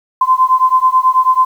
sine beating tone pair, 1027 / 1036.2 Hz, C6 / C6, -33 / -17 cents, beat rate 9.2 Hz, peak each -11 dBFS, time 0.21-1.45 s, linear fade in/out 5 ms, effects 7-bit

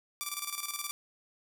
5% pulse tone with tremolo, 1170 Hz, D6, 7 cents flat, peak -21 dBFS, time 0.21-0.91 s, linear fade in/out 0 ms, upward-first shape square, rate 19 Hz, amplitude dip 65%, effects none

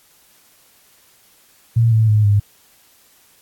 sine tone with pitch steps, 115.4 / 110.89 / 106.56 / 102.39 Hz, A#2 / A2 / G#2 / G#2, -17 / +14 / +45 / -24 cents, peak -10 dBFS, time 1.76-2.4 s, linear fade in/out 10 ms, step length 160 ms, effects white hiss -53 dBFS RMS until 3.41 s + AAC 64 kbps

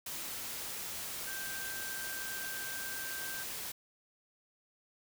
sine tone in noise, 1568 Hz, G6, in tune, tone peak -42 dBFS, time 1.27-3.43 s, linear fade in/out 5 ms, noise white, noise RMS -41 dBFS, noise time 0.06-3.72 s, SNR -4 dB, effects none

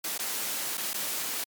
white noise with dropouts, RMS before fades -32 dBFS, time 0.04-1.44 s, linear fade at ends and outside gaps 5 ms, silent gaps 0.179-0.19 / 0.773-0.777 / 0.934-0.941 s, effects high-pass 200 Hz 12 dB/octave + MP3 96 kbps

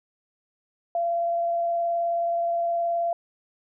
sine tone with vibrato, 683 Hz, F5, 39 cents flat, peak -22 dBFS, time 0.95-3.13 s, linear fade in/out 2 ms, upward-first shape triangle, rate 19 Hz, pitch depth 12 cents each way, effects none

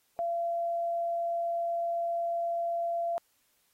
sine tone, 682 Hz, F5, 41 cents flat, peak -28 dBFS, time 0.19-3.18 s, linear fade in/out 0 ms, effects white hiss -71 dBFS RMS until 3.73 s + AAC 48 kbps

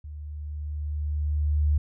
sine tone with level ramp, 74.6 Hz, D2, 28 cents sharp, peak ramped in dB -36 to -18 dBFS, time 0.04-1.78 s, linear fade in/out 5 ms, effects none

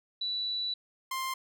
sine / sawtooth tone pair in turn, 3951 / 1051.6 Hz, B7 / C6, 0 / +8 cents, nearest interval octave + major seventh, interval 2292 cents, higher first, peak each -30 / -28 dBFS, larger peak second, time 0.21-0.74 / 1.11-1.34 s, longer first, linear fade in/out 5 ms, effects none

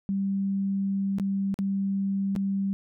sine tone with dropouts, 196 Hz, G3, in tune, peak -24 dBFS, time 0.09-2.73 s, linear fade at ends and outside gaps 0 ms, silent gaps 1.185-1.198 / 1.542-1.589 / 2.353-2.362 s, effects none

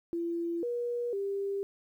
sine tone with pitch steps, 339.2 / 480.1 / 396.8 Hz, E4 / B4 / G4, +50 / -49 / +21 cents, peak -30 dBFS, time 0.13-1.63 s, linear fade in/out 0 ms, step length 500 ms, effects 11-bit

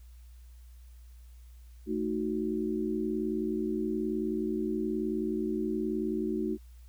sine chord, D# diminished, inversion second, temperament equal, 220 / 311.1 / 370 Hz, A3 / D#4 / F#4, 0 / 0 / 0 cents, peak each -33 dBFS, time 1.86-6.58 s, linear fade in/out 50 ms, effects added 60 Hz sine -48 dBFS peak until 6.88 s + white hiss -67 dBFS RMS until 6.88 s

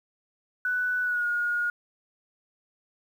sine tone with pitch glide, 1488 to 1435.7 Hz, F#6 to F6, +9 to +47 cents, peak -24 dBFS, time 0.65-1.7 s, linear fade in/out 2 ms, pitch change -62 cents, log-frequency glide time 1.02-1.26 s, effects 9-bit

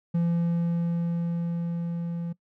triangle tone with level ramp, 170 Hz, F3, 46 cents flat, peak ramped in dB -19 to -27 dBFS, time 0.14-2.33 s, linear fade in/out 10 ms, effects noise-tail reverb RT60 0.1 s tail -21 dB re dry

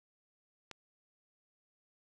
click, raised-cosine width 0.2 ms, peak -27 dBFS, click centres 0.713 s, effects none

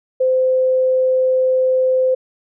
sine tone, 516 Hz, C5, 24 cents flat, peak -12 dBFS, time 0.2-2.15 s, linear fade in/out 10 ms, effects none

